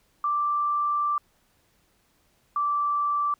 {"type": "tone pair in turn", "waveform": "sine", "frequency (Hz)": [1174.7, 1166.6], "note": ["D6", "D6"], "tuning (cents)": [0, -12], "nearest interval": "unison", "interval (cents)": 12, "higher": "first", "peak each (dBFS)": -22, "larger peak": "neither", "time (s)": [[0.24, 1.18], [2.56, 3.34]], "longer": "first", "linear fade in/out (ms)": 2, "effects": ["pink hiss -66 dBFS RMS until 3.39 s"]}